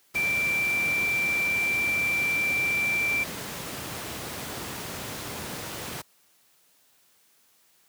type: tone in noise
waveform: sine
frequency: 2349 Hz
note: D7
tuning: in tune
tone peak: -23 dBFS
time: 0.15-3.24 s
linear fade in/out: 10 ms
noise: pink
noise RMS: -35 dBFS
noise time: 0.14-6.02 s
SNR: +9 dB
effects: white hiss -63 dBFS RMS until 7.88 s + high-pass 100 Hz 12 dB/octave